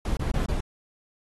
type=noise bursts; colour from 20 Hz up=brown; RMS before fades=-26 dBFS; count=4; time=0.05-0.605 s; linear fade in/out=2 ms; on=120 ms; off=25 ms; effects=AAC 32 kbps